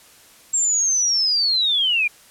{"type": "linear sweep", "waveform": "sine", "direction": "down", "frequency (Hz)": [7540, 2351], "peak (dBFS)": -16, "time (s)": [0.53, 2.08], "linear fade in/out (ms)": 10, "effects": ["white hiss -49 dBFS RMS until 2.3 s", "low-pass 12000 Hz 12 dB/octave"]}